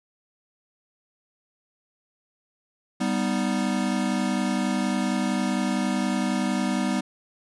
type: chord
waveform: square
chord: G augmented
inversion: none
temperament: equal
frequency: 196 / 246.9 / 311.1 Hz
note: G3 / B3 / D#4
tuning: 0 / 0 / 0 cents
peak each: -27 / -27 / -31 dBFS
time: 3-7.01 s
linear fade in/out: 10 ms
effects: resampled to 24000 Hz